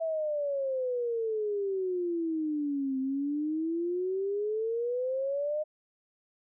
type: exponential two-way sweep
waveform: sine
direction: down then up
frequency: 659.3 to 261.6 to 617 Hz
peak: -28 dBFS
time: 0-5.64 s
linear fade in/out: 20 ms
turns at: 2.99 s
effects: none